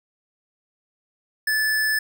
square tone, 1738 Hz, A6, 22 cents flat, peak -20 dBFS, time 1.47-1.99 s, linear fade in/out 5 ms, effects none

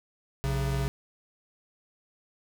square tone pair together, 60.5 / 135.7 Hz, B1 / C#3, -35 / -36 cents, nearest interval octave + major second, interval 1399 cents, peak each -31 / -29 dBFS, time 0.44-0.88 s, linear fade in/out 0 ms, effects none

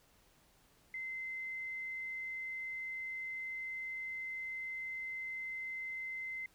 sine tone, 2067 Hz, C7, 22 cents flat, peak -39 dBFS, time 0.94-6.46 s, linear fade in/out 2 ms, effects pink hiss -68 dBFS RMS until 6.54 s

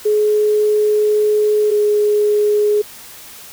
sine tone pair in turn, 422.7 / 418.1 Hz, G#4 / G#4, +31 / +12 cents, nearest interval unison, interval 19 cents, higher first, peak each -11 dBFS, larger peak neither, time 0.05-1.71 / 1.71-2.82 s, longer first, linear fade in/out 10 ms, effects white hiss -37 dBFS RMS until 3.52 s

